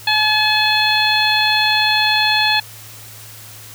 harmonic tone with a mistuned harmonic, 856 Hz, A5, 48 cents flat, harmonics 1 / 2 / 3 / 4 / 5, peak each -19 / -19 / -19 / -19 / -19 dBFS, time 0.07-2.6 s, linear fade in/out 5 ms, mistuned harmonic 5, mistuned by -19 cents, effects added 108 Hz sine -41 dBFS peak until 3.74 s + white hiss -38 dBFS RMS until 3.74 s

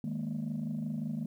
sine chord, D# suspended fourth, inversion none, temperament equal, 155.56 / 207.7 / 233.1 Hz, D#3 / G#3 / A#3, 0 / 0 / 0 cents, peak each -36 / -36 / -35 dBFS, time 0.04-1.26 s, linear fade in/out 2 ms, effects tanh soft clip ceiling -28 dBFS + 11-bit

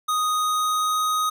square tone with pitch glide, 1244.5 to 1251.7 Hz, D#6 to D#6, 0 to +10 cents, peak -21 dBFS, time 0.08-1.3 s, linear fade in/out 10 ms, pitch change +10 cents, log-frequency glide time 0.34-1 s, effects none

